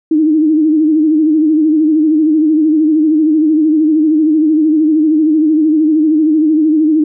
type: tone with vibrato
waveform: sine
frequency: 310 Hz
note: D#4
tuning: 6 cents flat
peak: -7 dBFS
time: 0.11-7.04 s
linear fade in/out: 5 ms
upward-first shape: sine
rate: 13 Hz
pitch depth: 68 cents each way
effects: none